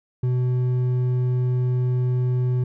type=tone with hard clipping; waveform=sine; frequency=125.3 Hz; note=B2; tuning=25 cents sharp; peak=-20 dBFS; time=0.23-2.64 s; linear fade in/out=5 ms; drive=5 dB; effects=none